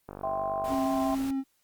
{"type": "click train", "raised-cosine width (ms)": 1, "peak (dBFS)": -25, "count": 33, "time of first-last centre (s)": [0.09, 0.742], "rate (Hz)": 49.1}
{"type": "chord", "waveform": "sine", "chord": "C major", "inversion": "first", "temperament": "just", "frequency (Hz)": [654.1, 784.9, 1046.5], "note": ["E5", "G5", "C6"], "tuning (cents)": [-14, 2, 0], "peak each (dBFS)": [-31, -32, -35], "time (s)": [0.23, 1.15], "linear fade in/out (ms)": 5}
{"type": "noise", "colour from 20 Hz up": "pink", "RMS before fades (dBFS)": -43, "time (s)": [0.64, 1.31], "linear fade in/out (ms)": 5}
{"type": "tone with vibrato", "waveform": "triangle", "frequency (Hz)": 270, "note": "C#4", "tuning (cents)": -45, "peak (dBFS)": -25, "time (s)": [0.68, 1.44], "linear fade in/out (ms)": 50, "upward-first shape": "sine", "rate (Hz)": 5.2, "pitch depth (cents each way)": 12}
{"effects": ["white hiss -71 dBFS RMS until 1.63 s", "Opus 32 kbps"]}